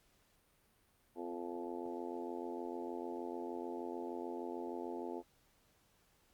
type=harmonic tone with a mistuned harmonic; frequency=86.6 Hz; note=F2; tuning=14 cents flat; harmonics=3 / 4 / 5 / 6 / 7 / 8 / 9 / 10; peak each=-47 / -44 / -47 / -51 / -57 / -51 / -57 / -50 dBFS; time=1.15-5.23 s; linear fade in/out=50 ms; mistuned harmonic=3; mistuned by=-22 cents; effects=pink hiss -72 dBFS RMS until 6.33 s + Opus 48 kbps